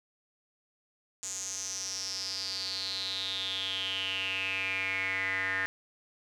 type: tone with band-pass filter sweep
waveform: square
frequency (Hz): 95.6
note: G2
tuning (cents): -43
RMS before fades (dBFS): -34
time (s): 1.23-5.66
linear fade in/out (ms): 0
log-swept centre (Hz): 7000 to 1800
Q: 8.1
effects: none